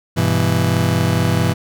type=chord; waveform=35% pulse; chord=E minor; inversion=first; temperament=just; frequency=98.89 / 123.61 / 164.81 Hz; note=G2 / B2 / E3; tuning=+16 / +2 / 0 cents; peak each=-17 dBFS; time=0.16-1.54 s; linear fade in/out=20 ms; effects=none